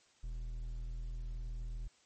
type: tone with hard clipping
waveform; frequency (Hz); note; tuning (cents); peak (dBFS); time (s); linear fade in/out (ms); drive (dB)
sine; 40.33; E1; -37; -40; 0.23-1.88; 10; 6
effects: white hiss -68 dBFS RMS until 2.05 s + MP3 32 kbps